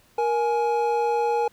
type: tone pair together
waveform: triangle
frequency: 470.3 / 838 Hz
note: A#4 / G#5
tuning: +15 / +15 cents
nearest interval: minor seventh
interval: 1000 cents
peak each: -21 dBFS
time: 0.18-1.48 s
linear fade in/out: 5 ms
effects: pink hiss -59 dBFS RMS until 1.52 s